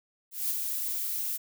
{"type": "noise with ADSR envelope", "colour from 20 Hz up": "violet", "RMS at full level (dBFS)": -28, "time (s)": [0.31, 1.38], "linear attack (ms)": 190, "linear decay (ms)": 27, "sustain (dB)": -4, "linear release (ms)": 22, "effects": []}